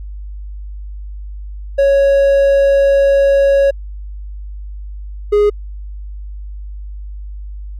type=tone pair in turn; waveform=triangle; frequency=554.4 / 414.9 Hz; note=C#5 / G#4; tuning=0 / -2 cents; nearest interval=perfect fourth; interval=502 cents; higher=first; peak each=-6 dBFS; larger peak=neither; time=1.78-3.71 / 5.32-5.5 s; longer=first; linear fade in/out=10 ms; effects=added 50 Hz sine -25 dBFS peak until 7.79 s